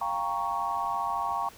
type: chord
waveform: sine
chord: G half-diminished seventh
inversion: third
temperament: equal with one note detuned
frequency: 698.5 / 792.6 / 932.3 / 1108.7 Hz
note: F5 / G5 / Bb5 / Db6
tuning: 0 / +19 / 0 / 0 cents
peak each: -36 / -33 / -32 / -31 dBFS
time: 0.01-1.49 s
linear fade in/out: 5 ms
effects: pink hiss -51 dBFS RMS until 1.57 s